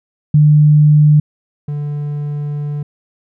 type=tone pair in turn; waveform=sine / triangle; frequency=150 / 146.57 Hz; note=D3 / D3; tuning=+37 / -3 cents; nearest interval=unison; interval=40 cents; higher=first; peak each=-5 / -16 dBFS; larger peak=first; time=0.34-1.2 / 1.68-2.83 s; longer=second; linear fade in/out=5 ms; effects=none